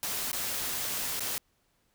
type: noise with dropouts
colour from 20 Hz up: white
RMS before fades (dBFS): -33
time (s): 0.03-1.38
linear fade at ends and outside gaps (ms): 0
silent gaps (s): 0.316-0.33 / 1.195-1.205
effects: pink hiss -72 dBFS RMS until 1.94 s